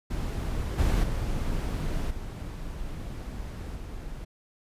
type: noise with level steps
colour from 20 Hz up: brown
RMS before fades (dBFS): -30 / -23 / -29 / -36 / -38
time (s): 0.1-4.25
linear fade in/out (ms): 10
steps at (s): 0.78 / 1.03 / 2.1 / 3.75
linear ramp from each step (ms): 10
effects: resampled to 32000 Hz